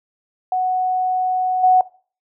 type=tone with level steps; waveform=sine; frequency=740 Hz; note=F#5; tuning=in tune; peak=-16 / -9 dBFS; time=0.52-1.81 s; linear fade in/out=2 ms; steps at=1.63 s; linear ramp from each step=10 ms; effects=noise-tail reverb RT60 0.4 s tail -20 dB re dry